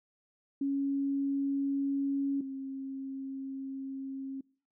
sine tone pair in turn, 277.2 / 269.3 Hz, C#4 / C#4, 0 / -50 cents, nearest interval minor second, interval 50 cents, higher first, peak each -28 / -36 dBFS, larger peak first, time 0.61-2.41 / 2.41-4.41 s, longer second, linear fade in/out 5 ms, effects noise-tail reverb RT60 0.5 s tail -25 dB re dry

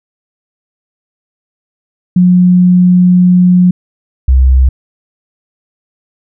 sine tone pair in turn, 180 / 64.86 Hz, F#3 / C2, -47 / -15 cents, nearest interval octave + tritone, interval 1768 cents, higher first, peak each -3 dBFS, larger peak neither, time 2.16-3.71 / 4.28-4.69 s, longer first, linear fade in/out 5 ms, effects none

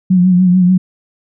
sine tone with vibrato, 181.9 Hz, F#3, 29 cents flat, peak -6 dBFS, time 0.1-0.78 s, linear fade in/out 10 ms, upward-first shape triangle, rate 6.8 Hz, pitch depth 58 cents each way, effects none

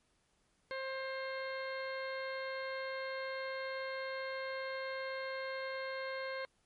harmonic tone with a mistuned harmonic, 530 Hz, C5, 22 cents sharp, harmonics 1 / 2 / 3 / 4 / 5 / 6 / 7 / 8, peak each -40 / -46 / -45 / -46 / -58 / -58 / -58 / -52 dBFS, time 0.71-6.45 s, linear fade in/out 0 ms, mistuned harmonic 5, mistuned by +31 cents, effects pink hiss -75 dBFS RMS until 6.65 s + MP3 48 kbps

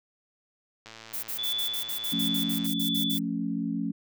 click train, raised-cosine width 0.2 ms, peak -27 dBFS, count 203, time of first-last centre 0.86-2.664 s, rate 112 Hz
violet noise bursts, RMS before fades -33 dBFS, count 14, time 1.13-3.193 s, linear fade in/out 10 ms, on 100 ms, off 51 ms
sine tone with tremolo, 3462 Hz, A7, 29 cents flat, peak -27 dBFS, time 1.38-3.18 s, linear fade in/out 10 ms, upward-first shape sine, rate 1.4 Hz, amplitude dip 60%
sine chord, F augmented, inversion none, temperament equal, 174.61 / 220 / 277.2 Hz, F3 / A3 / C#4, 0 / 0 / 0 cents, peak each -33 / -31 / -31 dBFS, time 2.12-3.92 s, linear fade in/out 10 ms
effects none

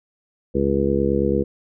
harmonic tone, 69.1 Hz, C#2, 5 cents flat, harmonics 1 / 2 / 3 / 4 / 5 / 6 / 7, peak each -27 / -28 / -23 / -29 / -23 / -24 / -23 dBFS, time 0.54-1.44 s, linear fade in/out 20 ms, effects none

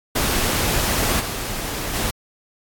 pink noise with level steps, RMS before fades -20 / -27 / -23 dBFS, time 0.15-2.11 s, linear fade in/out 10 ms, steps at 1.19 / 1.93 s, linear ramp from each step 20 ms, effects AAC 64 kbps

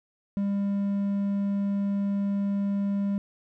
triangle tone, 200 Hz, G3, 35 cents sharp, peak -22 dBFS, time 0.37-3.18 s, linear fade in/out 0 ms, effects none

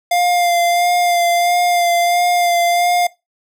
square tone with vibrato, 700 Hz, F5, 4 cents sharp, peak -13 dBFS, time 0.11-3.07 s, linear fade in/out 5 ms, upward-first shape sine, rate 1.5 Hz, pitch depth 21 cents each way, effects noise-tail reverb RT60 0.2 s tail -19 dB re dry

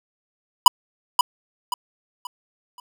square tone with echo, 987.8 Hz, B5, in tune, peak -4 dBFS, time 0.66-0.68 s, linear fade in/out 2 ms, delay 530 ms, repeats 4, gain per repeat -9 dB, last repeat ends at 2.8 s, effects none

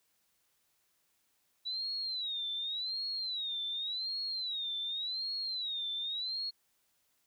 sine tone with vibrato, 3907 Hz, B7, 19 cents flat, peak -34 dBFS, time 1.65-6.51 s, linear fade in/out 20 ms, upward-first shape sine, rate 0.88 Hz, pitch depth 170 cents each way, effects white hiss -75 dBFS RMS until 7.26 s

